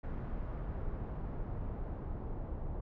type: noise with low-pass filter sweep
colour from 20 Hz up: brown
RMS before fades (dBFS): -39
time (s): 0.03-2.81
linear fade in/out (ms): 10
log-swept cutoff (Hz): 1400 to 860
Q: 0.97
effects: none